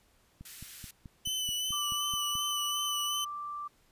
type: click train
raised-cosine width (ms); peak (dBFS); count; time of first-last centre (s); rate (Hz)
5; -33; 10; 0.41-2.354; 4.63
type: high-pass noise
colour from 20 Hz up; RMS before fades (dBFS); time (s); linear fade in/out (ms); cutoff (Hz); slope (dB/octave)
white; -47; 0.45-0.91; 5; 1500; 24
type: tone with vibrato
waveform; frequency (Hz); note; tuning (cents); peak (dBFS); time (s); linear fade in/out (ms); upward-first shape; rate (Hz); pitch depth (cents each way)
sawtooth; 3000; F#7; +23; -28; 1.25-3.25; 10; sine; 2.7; 29
type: tone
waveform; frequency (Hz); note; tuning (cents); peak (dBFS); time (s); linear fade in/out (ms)
sine; 1174.7; D6; 0; -36; 1.72-3.68; 10
effects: pink hiss -67 dBFS RMS until 3.91 s + resampled to 32000 Hz